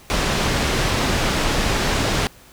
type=low-pass noise; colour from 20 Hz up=pink; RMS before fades=-20 dBFS; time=0.1-2.27 s; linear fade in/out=0 ms; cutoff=5900 Hz; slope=12 dB/octave; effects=pink hiss -47 dBFS RMS until 2.52 s